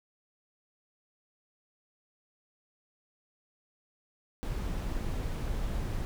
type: noise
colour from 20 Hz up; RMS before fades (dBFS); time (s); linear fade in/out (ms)
brown; -33; 4.43-6.05; 0
effects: none